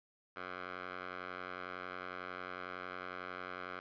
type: tone with band-pass filter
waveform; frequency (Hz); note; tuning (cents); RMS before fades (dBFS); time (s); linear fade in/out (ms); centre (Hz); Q
10% pulse; 91; F#2; -28; -45; 0.36-3.8; 5; 1400; 1.6
effects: resampled to 11025 Hz + 11-bit